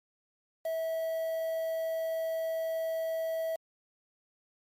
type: tone with quantisation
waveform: triangle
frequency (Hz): 650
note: E5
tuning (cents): -24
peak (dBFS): -28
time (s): 0.65-3.56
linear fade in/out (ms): 5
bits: 8
effects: MP3 64 kbps